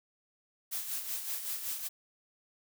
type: noise with tremolo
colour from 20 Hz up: blue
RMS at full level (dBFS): -35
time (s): 0.71-1.89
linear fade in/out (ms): 20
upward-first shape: sine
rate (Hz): 5.3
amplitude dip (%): 55
effects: none